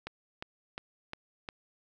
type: click train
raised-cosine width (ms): 0.3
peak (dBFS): -22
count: 5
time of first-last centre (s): 0.07-1.488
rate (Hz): 2.82
effects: none